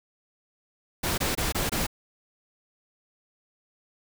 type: noise bursts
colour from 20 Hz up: pink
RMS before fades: -27 dBFS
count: 5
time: 1.03-1.868 s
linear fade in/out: 10 ms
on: 150 ms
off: 22 ms
effects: none